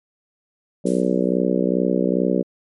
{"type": "harmonic tone", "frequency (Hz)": 62.4, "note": "B1", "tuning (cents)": 19, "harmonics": [3, 4, 5, 6, 7, 8, 9], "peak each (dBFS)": [-22, -23, -24, -25, -25, -26, -27], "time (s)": [0.84, 2.43], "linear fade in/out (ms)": 20}
{"type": "noise with exponential decay", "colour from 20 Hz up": "violet", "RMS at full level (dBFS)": -31, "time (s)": [0.86, 1.42], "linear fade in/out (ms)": 5, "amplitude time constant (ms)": 120}
{"effects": ["MP3 48 kbps"]}